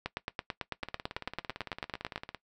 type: two click trains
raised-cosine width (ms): 0.3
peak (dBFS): -17 / -23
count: 20 / 28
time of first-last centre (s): 0.06-2.159 / 0.83-2.347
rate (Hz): 9.05 / 17.8
effects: noise-tail reverb RT60 0.1 s tail -18 dB re dry